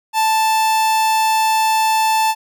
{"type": "tone", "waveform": "45% pulse", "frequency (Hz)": 880, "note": "A5", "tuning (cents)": 0, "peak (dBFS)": -13, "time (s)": [0.13, 2.35], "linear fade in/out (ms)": 50, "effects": []}